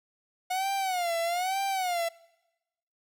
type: tone with vibrato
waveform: 45% pulse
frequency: 726 Hz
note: F#5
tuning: 33 cents flat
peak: -27 dBFS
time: 0.5-2.09 s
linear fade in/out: 10 ms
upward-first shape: sine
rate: 1.1 Hz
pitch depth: 140 cents each way
effects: noise-tail reverb RT60 1.0 s tail -23 dB re dry

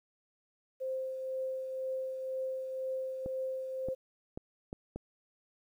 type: tone with tremolo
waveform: sine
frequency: 523.3 Hz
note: C5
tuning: in tune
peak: -32 dBFS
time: 0.8-3.95 s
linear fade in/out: 20 ms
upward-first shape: triangle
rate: 2 Hz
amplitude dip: 45%
type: clicks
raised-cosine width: 2 ms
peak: -26 dBFS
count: 5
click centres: 3.261 / 3.886 / 4.375 / 4.729 / 4.96 s
effects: 11-bit

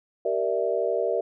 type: chord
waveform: sine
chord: E half-diminished seventh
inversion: first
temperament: equal with one note detuned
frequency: 386.2 / 466.2 / 587.3 / 659.3 Hz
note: G4 / Bb4 / D5 / E5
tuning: -26 / 0 / 0 / 0 cents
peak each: -29 / -27 / -28 / -28 dBFS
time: 0.25-1.21 s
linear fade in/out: 5 ms
effects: none

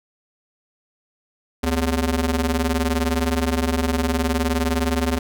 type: ring-modulated tone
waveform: sawtooth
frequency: 162 Hz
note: E3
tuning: 30 cents flat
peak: -12 dBFS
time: 1.63-5.19 s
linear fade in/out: 10 ms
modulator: 90.7 Hz
effects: none

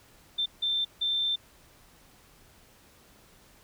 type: tone bursts at uneven times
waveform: sine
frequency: 3566 Hz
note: A7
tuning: 22 cents sharp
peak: -25 dBFS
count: 3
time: 0.38-0.46 / 0.62-0.85 / 1.01-1.36 s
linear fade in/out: 10 ms
effects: pink hiss -58 dBFS RMS until 3.63 s

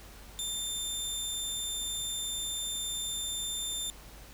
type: tone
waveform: 20% pulse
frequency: 3579 Hz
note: A7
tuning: 29 cents sharp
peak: -27 dBFS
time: 0.39-3.9 s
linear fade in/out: 0 ms
effects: added 50 Hz sine -50 dBFS peak until 4.33 s + pink hiss -52 dBFS RMS until 4.33 s

